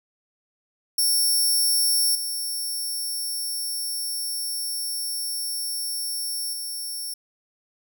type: tone with level steps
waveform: 15% pulse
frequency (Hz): 5460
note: F8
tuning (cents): -40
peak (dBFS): -13 / -21 / -24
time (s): 0.98-7.14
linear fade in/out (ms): 5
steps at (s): 2.15 / 6.53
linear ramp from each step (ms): 2
effects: none